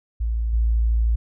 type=tone with level steps; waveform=sine; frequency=56.5 Hz; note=A1; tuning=47 cents sharp; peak=-20 / -16 dBFS; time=0.2-1.16 s; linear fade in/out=10 ms; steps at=0.53 s; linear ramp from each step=5 ms; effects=none